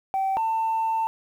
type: tone pair in turn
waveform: sine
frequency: 772 / 894.9 Hz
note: G5 / A5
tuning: -27 / +29 cents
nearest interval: minor third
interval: 256 cents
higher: second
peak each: -20 dBFS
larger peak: neither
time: 0.14-0.37 / 0.37-1.07 s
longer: second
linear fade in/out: 0 ms
effects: tanh soft clip ceiling -19 dBFS + 9-bit